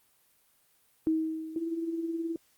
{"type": "tone with exponential decay", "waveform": "sine", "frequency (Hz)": 318.5, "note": "D#4", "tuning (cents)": 41, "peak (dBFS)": -22, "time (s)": [1.07, 2.18], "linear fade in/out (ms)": 0, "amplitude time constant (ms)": 240}
{"type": "tone with tremolo", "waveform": "sine", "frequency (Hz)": 330.8, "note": "E4", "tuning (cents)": 6, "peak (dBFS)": -28, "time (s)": [1.56, 2.36], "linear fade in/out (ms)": 2, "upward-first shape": "sine", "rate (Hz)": 19, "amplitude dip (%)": 50}
{"effects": ["white hiss -67 dBFS RMS until 2.57 s", "Opus 32 kbps"]}